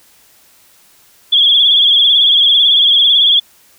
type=tone with vibrato; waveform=sine; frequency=3350 Hz; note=G#7; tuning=14 cents sharp; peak=-6 dBFS; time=1.32-3.4 s; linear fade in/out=10 ms; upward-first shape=sine; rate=18 Hz; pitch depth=66 cents each way; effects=white hiss -48 dBFS RMS until 3.78 s